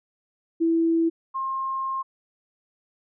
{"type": "tone pair in turn", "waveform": "sine", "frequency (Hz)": [330, 1065.7], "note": ["E4", "C6"], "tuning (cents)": [2, 31], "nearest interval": "octave + minor sixth", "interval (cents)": 2029, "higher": "second", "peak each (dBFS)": [-18, -25], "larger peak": "first", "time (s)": [[0.6, 1.1], [1.34, 2.03]], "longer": "second", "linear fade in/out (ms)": 20, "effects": []}